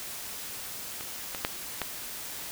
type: clicks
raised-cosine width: 0.3 ms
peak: -21 / -18 / -10 / -13 dBFS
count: 4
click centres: 1.009 / 1.348 / 1.449 / 1.817 s
effects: white hiss -39 dBFS RMS until 2.51 s